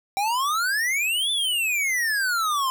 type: exponential two-way sweep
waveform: square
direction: up then down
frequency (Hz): 772 to 3549 to 1026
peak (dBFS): -22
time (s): 0.17-2.7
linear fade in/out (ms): 0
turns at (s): 1.31
effects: none